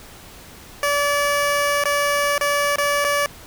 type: tone with dropouts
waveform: 15% pulse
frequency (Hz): 576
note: D5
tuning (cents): -34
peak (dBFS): -11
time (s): 0.83-3.26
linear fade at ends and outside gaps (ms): 1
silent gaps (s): 1.838-1.855 / 2.38-2.41 / 2.759-2.783 / 3.044-3.048
effects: pink hiss -42 dBFS RMS until 3.46 s